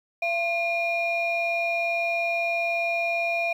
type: tone pair together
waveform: sine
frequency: 679.4 / 2421 Hz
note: F5 / D#7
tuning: -48 / -48 cents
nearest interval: octave + minor seventh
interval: 2200 cents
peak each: -24 dBFS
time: 0.22-3.53 s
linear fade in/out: 5 ms
effects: tanh soft clip ceiling -19 dBFS + 9-bit